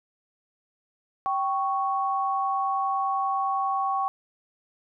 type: tone pair together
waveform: sine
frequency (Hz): 778.8 / 1108.7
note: G5 / C#6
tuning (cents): -12 / 0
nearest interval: tritone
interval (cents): 612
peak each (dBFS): -26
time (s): 1.26-4.08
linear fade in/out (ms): 0
effects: none